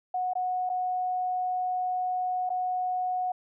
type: tone with dropouts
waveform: sine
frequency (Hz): 733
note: F#5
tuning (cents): -16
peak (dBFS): -26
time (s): 0.14-3.32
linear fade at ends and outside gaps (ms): 5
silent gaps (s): 0.335-0.353 / 0.693-0.698 / 2.493-2.501
effects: none